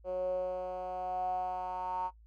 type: tone with band-pass filter sweep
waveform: 10% pulse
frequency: 183.1 Hz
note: F#3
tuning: 18 cents flat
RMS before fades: -35 dBFS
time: 0.04-2.11 s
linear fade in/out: 50 ms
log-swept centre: 510 to 930 Hz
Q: 9.2
effects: noise-tail reverb RT60 0.1 s tail -18 dB re dry + added 55 Hz sine -55 dBFS peak until 2.26 s